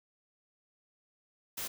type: noise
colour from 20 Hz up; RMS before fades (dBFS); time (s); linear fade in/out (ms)
white; -38; 1.57-1.68; 10
effects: none